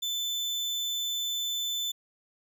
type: tone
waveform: 35% pulse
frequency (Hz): 3520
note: A7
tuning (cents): 0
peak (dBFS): -27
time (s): 0.02-1.92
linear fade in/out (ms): 10
effects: none